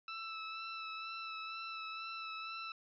20% pulse tone with vibrato, 1319 Hz, E6, 1 cent sharp, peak -37 dBFS, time 0.08-2.72 s, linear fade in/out 2 ms, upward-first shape sine, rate 2.1 Hz, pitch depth 20 cents each way, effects resampled to 16000 Hz

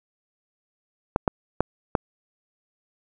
clicks, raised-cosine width 1 ms, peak -5 dBFS, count 4, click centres 1.161 / 1.278 / 1.606 / 1.952 s, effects none

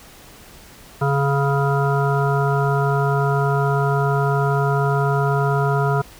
harmonic tone, 139.7 Hz, C#3, 14 cents sharp, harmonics 1 / 3 / 5 / 7 / 9 / 10, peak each -18 / -23 / -25 / -26 / -28 / -28 dBFS, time 1.01-6.02 s, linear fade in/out 10 ms, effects pink hiss -44 dBFS RMS until 6.19 s

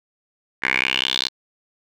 10% pulse tone with band-pass filter sweep, 64.9 Hz, C2, 13 cents flat, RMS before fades -22 dBFS, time 0.62-1.29 s, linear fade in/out 20 ms, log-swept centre 1900 to 4200 Hz, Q 5.7, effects none

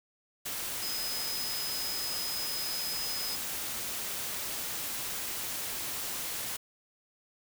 sine tone in noise, 5060 Hz, D#8, 28 cents sharp, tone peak -35 dBFS, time 0.82-3.36 s, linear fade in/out 10 ms, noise white, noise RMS -36 dBFS, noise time 0.45-6.57 s, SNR -2 dB, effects none

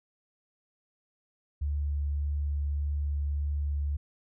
sine tone with vibrato, 72.4 Hz, D2, 24 cents flat, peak -27 dBFS, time 1.61-3.97 s, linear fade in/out 10 ms, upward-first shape triangle, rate 1.7 Hz, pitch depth 10 cents each way, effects none

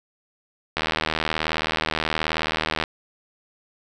click train, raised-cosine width 0.3 ms, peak -6 dBFS, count 164, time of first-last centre 0.77-2.839 s, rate 78.8 Hz, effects none

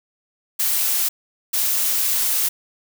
blue noise bursts at uneven times, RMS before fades -20 dBFS, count 2, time 0.59-1.09 / 1.53-2.49 s, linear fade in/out 10 ms, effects none

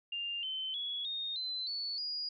sine tone with pitch steps, 2800 / 3071 / 3368 / 3695 / 4052 / 4445 / 4875 Hz, F7 / G7 / G#7 / A#7 / B7 / C#8 / D#8, +4 / -36 / +24 / -16 / +44 / +4 / -36 cents, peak -35 dBFS, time 0.12-2.29 s, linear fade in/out 5 ms, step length 310 ms, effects none

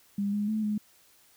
sine tone with pitch steps, 201.4 / 206.7 / 216.8 / 210.4 Hz, G3 / G#3 / A3 / G#3, +47 / -8 / -25 / +23 cents, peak -26 dBFS, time 0.18-0.78 s, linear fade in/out 5 ms, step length 150 ms, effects white hiss -61 dBFS RMS until 1.36 s

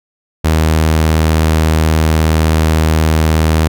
sawtooth tone, 79.1 Hz, D#2, 29 cents sharp, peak -5 dBFS, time 0.44-3.68 s, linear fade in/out 10 ms, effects none

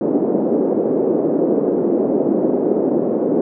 white band-pass noise, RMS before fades -17 dBFS, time 0.01-3.41 s, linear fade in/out 2 ms, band 230 to 450 Hz, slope 24 dB/octave, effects none

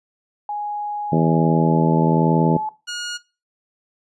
sine tone with pitch glide, 830.6 to 861.4 Hz, G#5 to A5, 0 to -37 cents, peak -23 dBFS, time 0.49-2.69 s, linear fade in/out 2 ms, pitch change +63 cents, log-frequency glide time 1.49-1.95 s
harmonic tone, 81 Hz, E2, 30 cents flat, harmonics 2 / 3 / 4 / 5 / 6 / 7 / 8, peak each -17 / -21 / -23 / -25 / -27 / -28 / -29 dBFS, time 1.12-2.57 s, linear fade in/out 5 ms
15% pulse tone, 1440 Hz, F#6, 47 cents flat, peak -19 dBFS, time 2.87-3.18 s, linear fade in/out 20 ms
effects noise-tail reverb RT60 0.3 s tail -19 dB re dry + resampled to 24000 Hz

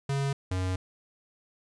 square tone pair in turn, 138.59 / 92.5 Hz, C#3 / F#2, 0 / 0 cents, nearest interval perfect fifth, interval 700 cents, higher first, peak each -27 / -28 dBFS, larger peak first, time 0.09-0.33 / 0.51-0.76 s, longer second, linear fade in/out 5 ms, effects resampled to 22050 Hz + 11-bit

